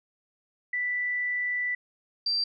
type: tone pair in turn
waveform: sine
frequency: 1975.5 / 4699 Hz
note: B6 / D8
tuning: 0 / 0 cents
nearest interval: octave + minor third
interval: 1500 cents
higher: second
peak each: -26 / -24 dBFS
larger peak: second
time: 0.73-1.75 / 2.26-2.44 s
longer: first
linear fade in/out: 5 ms
effects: none